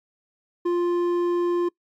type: tone with hard clipping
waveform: sine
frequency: 349.2 Hz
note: F4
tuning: in tune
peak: -21 dBFS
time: 0.65-1.69 s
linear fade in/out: 10 ms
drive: 6 dB
effects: noise-tail reverb RT60 0.1 s tail -23 dB re dry + MP3 96 kbps